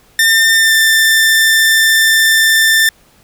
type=tone with pitch glide; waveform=sawtooth; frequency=1802 to 1783.4 Hz; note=A6 to A6; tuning=+41 to +23 cents; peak=-4 dBFS; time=0.19-2.89 s; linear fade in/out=2 ms; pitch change=-18 cents; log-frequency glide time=0.6-0.73 s; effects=pink hiss -49 dBFS RMS until 3.23 s